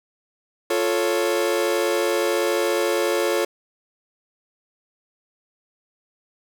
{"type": "chord", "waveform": "40% pulse", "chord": "F augmented", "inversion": "none", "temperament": "equal", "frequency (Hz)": [349.2, 440, 554.4], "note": ["F4", "A4", "C#5"], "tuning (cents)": [0, 0, 0], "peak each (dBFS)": -23, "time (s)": [0.7, 3.45], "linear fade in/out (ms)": 5, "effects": []}